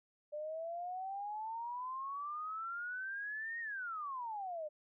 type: exponential two-way sweep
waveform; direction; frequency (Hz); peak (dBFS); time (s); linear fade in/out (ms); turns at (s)
sine; up then down; 590 to 1879 to 590; -39; 0.32-4.69; 20; 3.6
effects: none